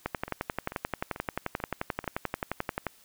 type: two click trains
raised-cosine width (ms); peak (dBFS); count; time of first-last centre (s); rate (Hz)
0.5; -23 / -14; 5 / 33; 0.28-2.042 / 0.06-2.867; 2.27 / 11.4
effects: white hiss -59 dBFS RMS until 3.04 s